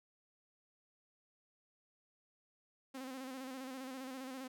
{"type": "tone with vibrato", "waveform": "sawtooth", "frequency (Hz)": 261.6, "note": "C4", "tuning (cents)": 0, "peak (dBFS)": -40, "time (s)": [2.94, 4.48], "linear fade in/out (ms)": 10, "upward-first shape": "square", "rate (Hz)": 15, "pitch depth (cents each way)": 44, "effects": []}